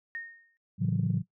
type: tone with exponential decay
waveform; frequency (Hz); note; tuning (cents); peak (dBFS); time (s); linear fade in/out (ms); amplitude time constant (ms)
sine; 1846; A#6; -17; -33; 0.15-0.57; 0; 91
type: chord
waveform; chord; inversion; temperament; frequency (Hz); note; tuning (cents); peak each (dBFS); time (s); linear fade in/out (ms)
sine; F# minor seventh; first; just; 111 / 138.75 / 166.5 / 185; A2 / C#3 / E3 / F#3; +16 / +2 / +18 / 0; -30; 0.78-1.23; 50
effects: noise-tail reverb RT60 0.1 s tail -17 dB re dry + tanh soft clip ceiling -16 dBFS